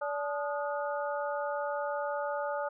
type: harmonic tone with a mistuned harmonic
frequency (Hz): 288.6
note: D4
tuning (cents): -30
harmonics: 2 / 3 / 4 / 5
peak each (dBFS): -33 / -37 / -39 / -41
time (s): 0.01-2.69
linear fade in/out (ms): 10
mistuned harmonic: 4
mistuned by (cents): +120
effects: none